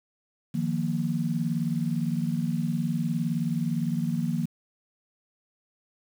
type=chord; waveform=sine; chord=Eb suspended second; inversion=none; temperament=just; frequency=155.56 / 175.01 / 233.3 Hz; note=Eb3 / F3 / Bb3; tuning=0 / +4 / +2 cents; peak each=-29 dBFS; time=0.54-4.46 s; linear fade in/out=10 ms; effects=8-bit